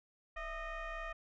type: tone with frequency modulation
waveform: sine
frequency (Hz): 595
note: D5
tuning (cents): +22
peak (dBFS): -38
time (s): 0.36-1.13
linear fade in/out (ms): 10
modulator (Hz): 627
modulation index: 2.6
effects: tanh soft clip ceiling -37 dBFS